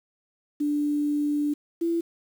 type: tone pair in turn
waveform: sine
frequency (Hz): 293.7 / 335.9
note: D4 / E4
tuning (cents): 0 / +33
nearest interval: major second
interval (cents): 233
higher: second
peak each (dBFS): -22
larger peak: neither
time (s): 0.6-1.54 / 1.81-2.01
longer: first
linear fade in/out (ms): 10
effects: 8-bit